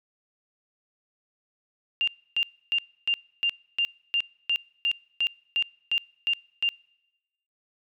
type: tone bursts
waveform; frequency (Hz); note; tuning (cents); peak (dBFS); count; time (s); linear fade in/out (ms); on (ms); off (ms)
sine; 2794; F7; 0; -21; 14; 2.01-6.69; 0; 65; 290
effects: noise-tail reverb RT60 1.0 s tail -26 dB re dry